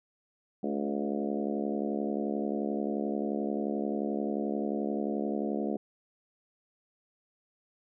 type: harmonic tone with a mistuned harmonic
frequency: 71.4 Hz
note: D2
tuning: 48 cents flat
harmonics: 3 / 4 / 5 / 6 / 7 / 8 / 9 / 10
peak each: -33 / -35 / -37 / -39 / -40 / -41 / -42 / -43 dBFS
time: 0.63-5.77 s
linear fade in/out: 5 ms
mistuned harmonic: 6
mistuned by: -24 cents
effects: none